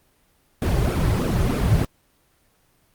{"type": "noise with flanger", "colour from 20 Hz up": "brown", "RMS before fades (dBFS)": -20, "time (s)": [0.62, 1.85], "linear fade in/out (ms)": 2, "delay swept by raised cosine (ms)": [1, 4.3], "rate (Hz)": 3.2, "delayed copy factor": -0.8, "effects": ["pink hiss -62 dBFS RMS until 2.94 s", "Opus 24 kbps"]}